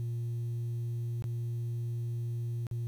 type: tone with dropouts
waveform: sine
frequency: 117.8 Hz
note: A#2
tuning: 19 cents sharp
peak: -29 dBFS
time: 0-2.87 s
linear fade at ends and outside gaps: 0 ms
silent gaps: 1.223-1.241 / 2.668-2.712 s
effects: tanh soft clip ceiling -31 dBFS + 10-bit